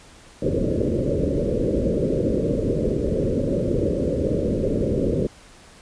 white low-pass noise, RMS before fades -22 dBFS, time 0.42-5.27 s, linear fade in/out 5 ms, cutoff 570 Hz, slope 96 dB/octave, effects pink hiss -48 dBFS RMS until 5.81 s + resampled to 22050 Hz

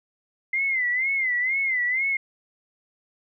sine tone with vibrato, 2066 Hz, C7, 22 cents flat, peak -21 dBFS, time 0.53-2.17 s, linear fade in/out 5 ms, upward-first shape sine, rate 2.1 Hz, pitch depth 110 cents each way, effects none

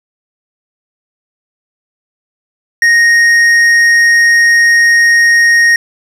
triangle tone with tanh clipping, 1864.7 Hz, A#6, in tune, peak -6 dBFS, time 2.82-5.76 s, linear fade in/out 2 ms, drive 12 dB, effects none

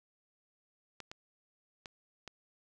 clicks, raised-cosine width 0.2 ms, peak -27 dBFS, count 4, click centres 1.003 / 1.115 / 1.858 / 2.277 s, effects none

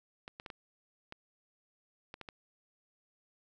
clicks, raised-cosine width 0.3 ms, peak -28 dBFS, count 8, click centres 0.279 / 0.399 / 0.462 / 0.502 / 1.124 / 2.141 / 2.213 / 2.288 s, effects none

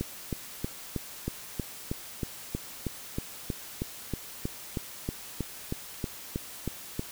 click train, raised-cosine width 3 ms, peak -17 dBFS, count 23, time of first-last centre 0.01-6.994 s, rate 3.15 Hz, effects white hiss -44 dBFS RMS until 7.11 s

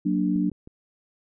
sine chord, Gb augmented, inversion none, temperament equal, 185 / 233.1 / 293.7 Hz, Gb3 / Bb3 / D4, 0 / 0 / 0 cents, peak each -24 / -28 / -24 dBFS, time 0.05-0.5 s, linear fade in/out 10 ms
click train, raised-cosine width 3 ms, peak -30 dBFS, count 3, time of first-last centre 0.36-0.674 s, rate 6.36 Hz
effects none

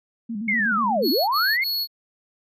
sine tone with vibrato, 216.7 Hz, A3, 26 cents flat, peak -26 dBFS, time 0.29-1.08 s, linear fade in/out 10 ms, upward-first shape square, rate 8.2 Hz, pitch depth 100 cents each way
sine linear two-way sweep, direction down then up, 2205 to 236.5 to 2205 Hz, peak -19 dBFS, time 0.48-1.64 s, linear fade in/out 5 ms, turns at 1.1 s
square tone bursts, 4360 Hz, C#8, 29 cents flat, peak -23 dBFS, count 3, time 1.02-1.874 s, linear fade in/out 50 ms, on 260 ms, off 37 ms
effects none

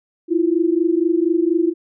sine tone pair together, 325 / 349.2 Hz, E4 / F4, -24 / 0 cents, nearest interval minor second, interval 124 cents, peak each -17 dBFS, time 0.28-1.74 s, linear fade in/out 50 ms, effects none

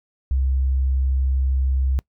sine tone, 66.2 Hz, C2, 21 cents sharp, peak -16 dBFS, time 0.31-1.99 s, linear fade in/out 0 ms, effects noise-tail reverb RT60 0.1 s tail -25 dB re dry + tanh soft clip ceiling -12 dBFS

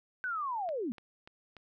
sine linear sweep, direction down, 1535 to 209.7 Hz, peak -32 dBFS, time 0.24-0.92 s, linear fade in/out 0 ms
click train, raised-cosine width 0.3 ms, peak -34 dBFS, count 4, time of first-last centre 0.69-1.567 s, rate 3.42 Hz
effects none

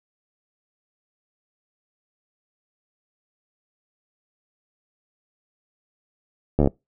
slowing click train, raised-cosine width 2 ms, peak -5 dBFS, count 7, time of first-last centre 6.59-6.674 s, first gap 13 ms, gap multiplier 1.03, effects noise-tail reverb RT60 0.2 s tail -24 dB re dry

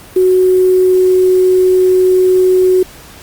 sine tone with quantisation, 370 Hz, F#4, in tune, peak -6 dBFS, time 0.16-2.83 s, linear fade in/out 5 ms, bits 5, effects pink hiss -36 dBFS RMS until 3.22 s + Opus 32 kbps

